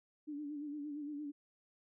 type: tone with vibrato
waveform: sine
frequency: 293.7 Hz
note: D4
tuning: in tune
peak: -40 dBFS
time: 0.27-1.32 s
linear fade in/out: 20 ms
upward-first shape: sine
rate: 8.7 Hz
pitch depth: 58 cents each way
effects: none